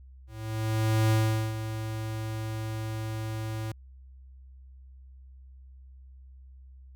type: tone with ADSR envelope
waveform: square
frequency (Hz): 110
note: A2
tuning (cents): 0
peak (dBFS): -21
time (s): 0.27-3.72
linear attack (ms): 840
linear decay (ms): 420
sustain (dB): -11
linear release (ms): 3
effects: added 65 Hz sine -47 dBFS peak until 6.95 s